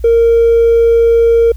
sine tone with hard clipping, 462.8 Hz, A#4, 13 cents flat, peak -6 dBFS, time 0.04-1.52 s, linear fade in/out 5 ms, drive 1 dB, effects added 59 Hz sine -22 dBFS peak until 1.56 s + white hiss -50 dBFS RMS until 1.56 s

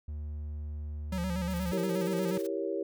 triangle tone, 75 Hz, D2, 37 cents sharp, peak -33 dBFS, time 0.08-1.72 s, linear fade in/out 5 ms
square tone with vibrato, 180.7 Hz, F#3, 41 cents flat, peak -32 dBFS, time 1.12-2.38 s, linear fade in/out 5 ms, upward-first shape square, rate 8.4 Hz, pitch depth 67 cents each way
white noise with tremolo, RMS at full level -47 dBFS, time 1.5-2.47 s, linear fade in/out 5 ms, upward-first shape sine, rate 18 Hz, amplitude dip 75%
sine chord, E diminished seventh, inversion none, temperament equal, 329.6 / 392 / 466.2 / 554.4 Hz, E4 / G4 / Bb4 / Db5, 0 / 0 / 0 / 0 cents, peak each -36 / -34 / -37 / -37 dBFS, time 1.72-2.83 s, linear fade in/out 5 ms
effects none

